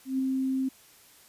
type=tone with ADSR envelope; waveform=sine; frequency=263.8 Hz; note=C4; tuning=14 cents sharp; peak=-23 dBFS; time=0.05-0.69 s; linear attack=140 ms; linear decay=4 ms; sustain=-2 dB; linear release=10 ms; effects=white hiss -56 dBFS RMS until 1.28 s + resampled to 32000 Hz